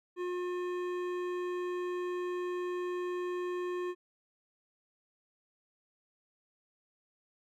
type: tone with hard clipping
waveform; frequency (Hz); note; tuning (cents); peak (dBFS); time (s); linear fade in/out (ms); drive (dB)
sine; 358; F4; +43; -35; 0.16-3.95; 50; 13
effects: none

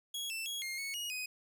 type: tone with pitch steps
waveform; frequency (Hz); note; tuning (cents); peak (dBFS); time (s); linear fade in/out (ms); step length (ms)
sawtooth; 3324 / 2666 / 3319 / 2126 / 2208 / 2884 / 2505; G#7 / E7 / G#7 / C7 / C#7 / F#7 / D#7; +1 / +19 / -2 / +27 / -7 / -45 / +11; -34; 0.14-1.26; 5; 160
effects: none

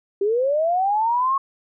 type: linear sweep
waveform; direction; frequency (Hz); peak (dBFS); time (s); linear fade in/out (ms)
sine; up; 385.3 to 1105; -17; 0.21-1.38; 5
effects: none

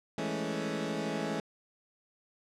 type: chord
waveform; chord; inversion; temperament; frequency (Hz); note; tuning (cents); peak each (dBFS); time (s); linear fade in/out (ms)
20% pulse; A major seventh; second; equal; 164.81 / 207.7 / 220 / 277.2; E3 / G#3 / A3 / C#4; 0 / 0 / 0 / 0; -33; 0.18-1.4; 2
effects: low-pass 7000 Hz 12 dB/octave

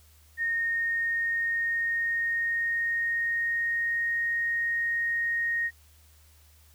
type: tone with pitch glide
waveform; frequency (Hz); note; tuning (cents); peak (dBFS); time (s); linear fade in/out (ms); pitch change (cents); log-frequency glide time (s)
sine; 1846 to 1863.1; A#6 to A#6; -17 to -1; -25; 0.37-5.71; 50; +16; 0.54-4.22
effects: added 76 Hz sine -56 dBFS peak until 6.74 s + white hiss -61 dBFS RMS until 6.74 s

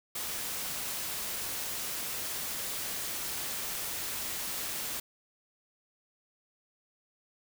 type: noise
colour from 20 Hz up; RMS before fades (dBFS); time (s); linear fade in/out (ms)
white; -36; 0.15-5; 5
effects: none

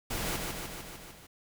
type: noise with echo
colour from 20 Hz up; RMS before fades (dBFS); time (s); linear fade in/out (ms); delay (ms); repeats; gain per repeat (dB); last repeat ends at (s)
pink; -34; 0.1-0.37; 10; 150; 6; -3; 1.27
effects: none

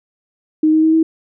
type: tone with pitch steps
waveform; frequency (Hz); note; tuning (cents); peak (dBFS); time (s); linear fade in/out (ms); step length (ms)
sine; 311.1 / 314.7 / 318.4 / 322.1; D#4 / D#4 / D#4 / E4; 0 / +20 / +40 / -40; -9; 0.63-1.03; 5; 100
effects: none

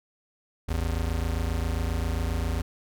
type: tone pair together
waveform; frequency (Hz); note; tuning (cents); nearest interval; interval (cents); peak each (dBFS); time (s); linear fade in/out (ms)
square; 54.96 / 82.41; A1 / E2; -1 / 0; perfect fifth; 701; -29 / -29; 0.68-2.62; 10
effects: none

